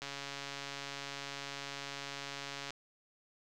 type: click train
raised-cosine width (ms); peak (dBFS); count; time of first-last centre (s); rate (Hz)
0.2; -24; 377; 0.02-2.706; 140
effects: none